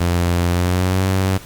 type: tone with pitch glide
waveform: sawtooth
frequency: 87.1 to 94.98 Hz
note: F2 to F#2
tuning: -4 to +46 cents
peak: -11 dBFS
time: 0-1.38 s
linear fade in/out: 10 ms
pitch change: +150 cents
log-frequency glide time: 0.49-1.05 s
effects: pink hiss -39 dBFS RMS until 1.45 s + Opus 48 kbps